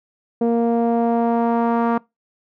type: tone with low-pass filter sweep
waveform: sawtooth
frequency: 233.1 Hz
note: A#3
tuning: in tune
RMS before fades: -18 dBFS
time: 0.41-1.98 s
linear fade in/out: 5 ms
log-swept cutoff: 540 to 1100 Hz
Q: 2.2
effects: noise-tail reverb RT60 0.2 s tail -23 dB re dry